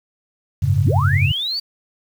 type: chord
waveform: sine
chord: F# suspended second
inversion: none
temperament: equal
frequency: 92.5 / 103.83 / 138.59 Hz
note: F#2 / G#2 / C#3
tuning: 0 / 0 / 0 cents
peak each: -18 dBFS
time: 0.62-1.32 s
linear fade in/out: 10 ms
type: linear sweep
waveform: sine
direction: up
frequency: 52.1 to 4675 Hz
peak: -20 dBFS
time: 0.84-1.6 s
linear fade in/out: 10 ms
effects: 7-bit